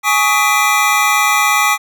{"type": "tone cluster", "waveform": "square", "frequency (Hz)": [835, 1120, 1257, 1999, 2377], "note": ["G#5", "C#6", "D#6", "B6", "D7"], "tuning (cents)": [9, 18, 17, 20, 20], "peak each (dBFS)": -18, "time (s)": [0.03, 1.78], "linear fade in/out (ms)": 50, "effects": []}